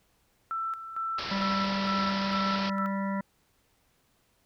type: tone with tremolo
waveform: sine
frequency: 1332 Hz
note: E6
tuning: 18 cents sharp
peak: -29 dBFS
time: 0.51-2.86 s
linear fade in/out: 0 ms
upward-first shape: square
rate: 2.2 Hz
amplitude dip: 65%
type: low-pass noise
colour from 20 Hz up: white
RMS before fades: -36 dBFS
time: 1.18-2.7 s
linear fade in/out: 5 ms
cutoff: 5300 Hz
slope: 96 dB/octave
type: harmonic tone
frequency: 196 Hz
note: G3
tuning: in tune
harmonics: 1 / 3 / 5 / 7 / 9 / 10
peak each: -29 / -38 / -36 / -42 / -45 / -44 dBFS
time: 1.31-3.21 s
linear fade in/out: 5 ms
effects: pink hiss -69 dBFS RMS until 4.45 s